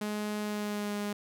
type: tone with pitch glide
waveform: sawtooth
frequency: 210 to 205.9 Hz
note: G#3 to G#3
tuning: +19 to -15 cents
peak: -28 dBFS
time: 0.01-1.13 s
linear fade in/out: 5 ms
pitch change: -34 cents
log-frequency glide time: 0.41-0.96 s
effects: none